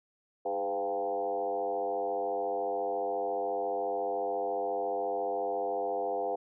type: tone with frequency modulation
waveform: sine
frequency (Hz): 600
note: D5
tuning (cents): +37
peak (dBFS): -29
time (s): 0.45-6.36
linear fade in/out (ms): 10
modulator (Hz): 94.2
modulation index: 2.2
effects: none